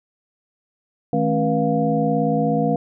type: tone cluster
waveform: sine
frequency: 157.5 / 214.4 / 273.2 / 483.4 / 699 Hz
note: D#3 / A3 / C#4 / B4 / F5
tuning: +21 / -45 / -25 / -37 / +1 cents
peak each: -23 dBFS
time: 1.13-2.76 s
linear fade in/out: 2 ms
effects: none